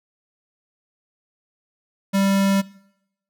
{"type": "tone", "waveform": "square", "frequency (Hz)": 196, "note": "G3", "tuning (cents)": 0, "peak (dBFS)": -17, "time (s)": [2.13, 2.62], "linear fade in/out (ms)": 20, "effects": ["noise-tail reverb RT60 0.8 s tail -21 dB re dry"]}